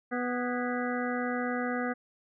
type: harmonic tone with a mistuned harmonic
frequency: 246.9 Hz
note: B3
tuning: in tune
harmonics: 1 / 2 / 3 / 5 / 6 / 7 / 8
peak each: -32 / -35 / -37 / -39 / -40 / -40 / -41 dBFS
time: 0.11-1.94 s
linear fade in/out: 20 ms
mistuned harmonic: 7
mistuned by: -81 cents
effects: none